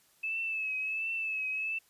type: tone with vibrato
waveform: sine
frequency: 2607 Hz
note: E7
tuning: 20 cents flat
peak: -31 dBFS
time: 0.23-1.79 s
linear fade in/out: 10 ms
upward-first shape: triangle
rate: 1.4 Hz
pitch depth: 55 cents each way
effects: white hiss -66 dBFS RMS until 1.89 s + resampled to 32000 Hz